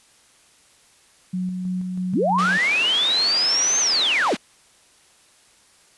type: tone with tremolo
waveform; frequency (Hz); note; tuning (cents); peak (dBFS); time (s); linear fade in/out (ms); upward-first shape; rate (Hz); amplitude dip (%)
sine; 183.1; F#3; -18; -22; 1.33-2.58; 10; square; 3.1; 30
type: linear two-way sweep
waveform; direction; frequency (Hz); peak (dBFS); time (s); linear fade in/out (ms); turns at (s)
sine; up then down; 136.5 to 6400 to 136.5; -17; 2.13-4.35; 10; 3.79
type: band-pass noise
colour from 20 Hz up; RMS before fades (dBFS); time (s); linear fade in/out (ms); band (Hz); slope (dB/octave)
white; -31; 2.38-4.37; 10; 250 to 3500; 12
effects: white hiss -55 dBFS RMS until 5.97 s + resampled to 24000 Hz